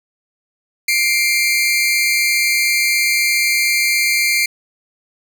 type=tone pair together; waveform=sawtooth; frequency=2112 / 2349 Hz; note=C7 / D7; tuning=+16 / 0 cents; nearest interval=major second; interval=184 cents; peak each=-13 dBFS; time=0.88-4.46 s; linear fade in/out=5 ms; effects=none